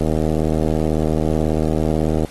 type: click train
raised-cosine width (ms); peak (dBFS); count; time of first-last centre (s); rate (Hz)
2; -6; 176; 0.01-2.248; 78.2
effects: pink hiss -42 dBFS RMS until 2.3 s + AAC 32 kbps